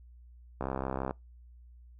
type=click train; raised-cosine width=1 ms; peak=-19 dBFS; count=34; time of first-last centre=0.61-1.109 s; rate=66.1 Hz; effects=noise-tail reverb RT60 0.2 s tail -25 dB re dry + added 60 Hz sine -51 dBFS peak until 1.99 s